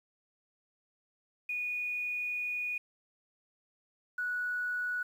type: tone pair in turn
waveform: sine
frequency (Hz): 2462 / 1470.7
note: D#7 / F#6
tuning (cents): -19 / -11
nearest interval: major sixth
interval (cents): 892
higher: first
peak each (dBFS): -32 / -31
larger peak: second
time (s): 1.49-2.78 / 4.18-5.03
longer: first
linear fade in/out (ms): 5
effects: 10-bit